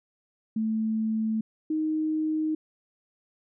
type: tone pair in turn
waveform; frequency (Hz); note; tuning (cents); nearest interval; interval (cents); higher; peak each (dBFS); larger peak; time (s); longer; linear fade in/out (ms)
sine; 220 / 311.8; A3 / D#4; 0 / +4; tritone; 604; second; -24; neither; 0.56-1.41 / 1.7-2.55; neither; 5
effects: none